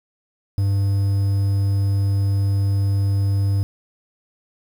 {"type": "tone with quantisation", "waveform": "triangle", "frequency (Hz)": 99, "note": "G2", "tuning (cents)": 18, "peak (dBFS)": -14, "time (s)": [0.58, 3.63], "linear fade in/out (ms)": 0, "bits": 7, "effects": []}